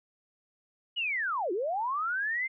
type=linear two-way sweep; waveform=sine; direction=down then up; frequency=2977 to 334.4 to 2124 Hz; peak=-28 dBFS; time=0.96-2.48 s; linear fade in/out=20 ms; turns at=1.52 s; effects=none